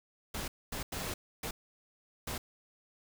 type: noise bursts at uneven times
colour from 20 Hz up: pink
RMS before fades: -38 dBFS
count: 5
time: 0.34-0.48 / 0.72-0.83 / 0.92-1.14 / 1.43-1.51 / 2.27-2.38 s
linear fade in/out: 5 ms
effects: none

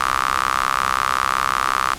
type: tone with high-pass filter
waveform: sawtooth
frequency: 65.41 Hz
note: C2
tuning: in tune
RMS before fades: -20 dBFS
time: 0-1.94 s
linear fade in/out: 5 ms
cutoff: 1200 Hz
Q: 6.4
effects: pink hiss -35 dBFS RMS until 1.98 s + low-pass 12000 Hz 12 dB/octave

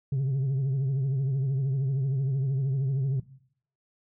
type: tone with vibrato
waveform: sine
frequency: 134.8 Hz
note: C#3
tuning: 48 cents flat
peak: -21 dBFS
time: 0.12-3.2 s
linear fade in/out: 5 ms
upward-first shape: triangle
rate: 13 Hz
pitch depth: 90 cents each way
effects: noise-tail reverb RT60 0.6 s tail -17 dB re dry + tanh soft clip ceiling -23 dBFS

